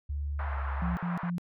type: tone with pitch glide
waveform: sine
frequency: 72.2 to 68.7 Hz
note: D2 to C#2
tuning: -29 to -15 cents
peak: -30 dBFS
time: 0.09-0.96 s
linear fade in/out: 10 ms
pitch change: -86 cents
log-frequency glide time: 0.46-0.58 s
type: band-pass noise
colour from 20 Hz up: pink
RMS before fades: -40 dBFS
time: 0.39-1.3 s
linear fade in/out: 2 ms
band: 750 to 1600 Hz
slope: 24 dB/octave
type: tone bursts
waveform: sine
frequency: 174.61 Hz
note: F3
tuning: in tune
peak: -29 dBFS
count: 3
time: 0.82-1.382 s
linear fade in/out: 0 ms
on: 150 ms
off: 56 ms
effects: none